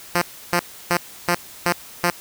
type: tone bursts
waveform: 5% pulse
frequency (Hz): 174.61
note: F3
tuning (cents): 0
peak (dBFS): -5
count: 6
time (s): 0.15-2.102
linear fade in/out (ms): 2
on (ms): 67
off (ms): 310
effects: white hiss -41 dBFS RMS until 2.2 s